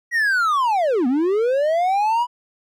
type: linear two-way sweep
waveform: triangle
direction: down then up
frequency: 1932 to 236.6 to 989 Hz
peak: -14 dBFS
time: 0.11-2.27 s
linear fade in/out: 50 ms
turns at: 1.07 s
effects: none